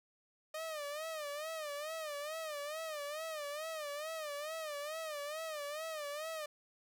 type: tone with vibrato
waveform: sawtooth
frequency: 610 Hz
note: D#5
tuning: 34 cents flat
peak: -36 dBFS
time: 0.54-6.46 s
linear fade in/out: 5 ms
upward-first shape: sine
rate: 2.3 Hz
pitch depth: 110 cents each way
effects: none